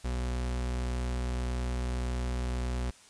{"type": "tone", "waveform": "40% pulse", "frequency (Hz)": 61.74, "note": "B1", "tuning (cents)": 0, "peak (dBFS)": -29, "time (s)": [0.04, 2.91], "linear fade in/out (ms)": 10, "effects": ["white hiss -56 dBFS RMS until 3.09 s", "resampled to 22050 Hz"]}